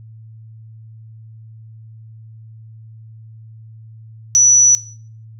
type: tone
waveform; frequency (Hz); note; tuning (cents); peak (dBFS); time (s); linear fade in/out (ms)
sine; 5920; F#8; 0; -7; 4.35-4.75; 0
effects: noise-tail reverb RT60 0.5 s tail -18 dB re dry + added 111 Hz sine -36 dBFS peak until 5.39 s